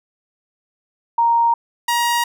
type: tone pair in turn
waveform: sine / sawtooth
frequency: 932.3 / 948 Hz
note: A#5 / A#5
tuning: 0 / +29 cents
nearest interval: unison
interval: 29 cents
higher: second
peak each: -12 dBFS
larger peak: neither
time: 1.18-1.54 / 1.88-2.24 s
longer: neither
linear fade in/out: 5 ms
effects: none